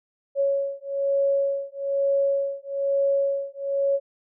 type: beating tone pair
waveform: sine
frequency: 554.4 / 555.5 Hz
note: C#5 / C#5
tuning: 0 / +4 cents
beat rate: 1.1 Hz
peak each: -24 / -24 dBFS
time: 0.35-4 s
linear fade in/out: 50 ms
effects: none